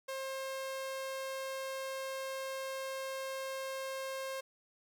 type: tone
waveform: sawtooth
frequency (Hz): 533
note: C5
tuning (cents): +32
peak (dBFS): -34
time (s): 0.08-4.41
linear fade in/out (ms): 10
effects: none